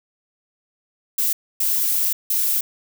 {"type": "noise bursts at uneven times", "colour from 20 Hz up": "violet", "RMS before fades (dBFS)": -20, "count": 3, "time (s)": [[1.18, 1.33], [1.6, 2.13], [2.3, 2.61]], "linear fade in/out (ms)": 5, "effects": []}